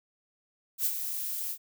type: noise with ADSR envelope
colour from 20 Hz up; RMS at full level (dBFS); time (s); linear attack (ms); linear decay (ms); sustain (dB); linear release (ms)
violet; -26; 0.78-1.58; 75; 52; -8; 70
effects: none

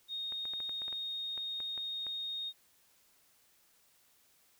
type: tone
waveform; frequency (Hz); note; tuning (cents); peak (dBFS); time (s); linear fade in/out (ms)
sine; 3711; A#7; -9; -36; 0.08-2.53; 50
type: clicks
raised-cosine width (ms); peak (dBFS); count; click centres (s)
0.5; -35; 12; 0.323 / 0.454 / 0.536 / 0.603 / 0.694 / 0.819 / 0.881 / 0.927 / 1.377 / 1.603 / 1.777 / 2.067
effects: white hiss -68 dBFS RMS until 4.59 s

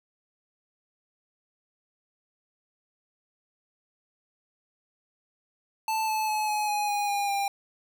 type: tone with pitch steps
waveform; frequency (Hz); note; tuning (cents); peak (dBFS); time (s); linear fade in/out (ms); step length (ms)
square; 880 / 867.9 / 855.9 / 844.2 / 832.5 / 821.1 / 809.8 / 798.6; A5 / A5 / A5 / G#5 / G#5 / G#5 / G#5 / G5; 0 / -24 / -48 / +28 / +4 / -20 / -44 / +32; -26; 5.88-7.48; 2; 200
effects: none

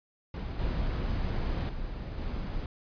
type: noise with level steps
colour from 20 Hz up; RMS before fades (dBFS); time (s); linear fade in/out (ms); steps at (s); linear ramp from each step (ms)
brown; -35 / -30 / -37 / -34; 0.34-2.66; 2; 0.59 / 1.69 / 2.18; 2
effects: resampled to 11025 Hz

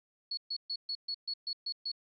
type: tone bursts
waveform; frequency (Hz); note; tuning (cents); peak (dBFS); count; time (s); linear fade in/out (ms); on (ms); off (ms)
sine; 4378; C#8; -22; -33; 9; 0.31-1.917; 5; 63; 130
effects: none

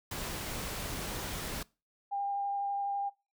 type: noise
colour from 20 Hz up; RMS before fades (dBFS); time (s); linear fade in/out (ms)
pink; -38; 0.11-1.63; 5
type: tone with vibrato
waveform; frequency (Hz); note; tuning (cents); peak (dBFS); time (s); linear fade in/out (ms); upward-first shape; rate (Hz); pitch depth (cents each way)
sine; 801; G5; +37; -31; 2.11-3.1; 20; sine; 12; 10
effects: noise-tail reverb RT60 0.3 s tail -23 dB re dry

